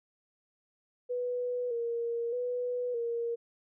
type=tone with vibrato; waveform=sine; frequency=480.1 Hz; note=B4; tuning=49 cents flat; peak=-30 dBFS; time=1.09-3.36 s; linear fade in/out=20 ms; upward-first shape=square; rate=0.81 Hz; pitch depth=44 cents each way; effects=none